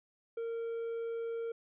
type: tone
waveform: triangle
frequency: 460.5 Hz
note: A#4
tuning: 21 cents flat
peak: -33 dBFS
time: 0.37-1.52 s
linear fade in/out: 5 ms
effects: resampled to 8000 Hz